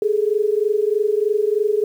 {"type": "tone pair together", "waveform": "sine", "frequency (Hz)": [411.3, 434.5], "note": ["G#4", "A4"], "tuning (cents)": [-17, -22], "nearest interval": "minor second", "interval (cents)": 95, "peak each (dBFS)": [-18, -19], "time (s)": [0.02, 1.84], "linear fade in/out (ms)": 2, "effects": ["8-bit"]}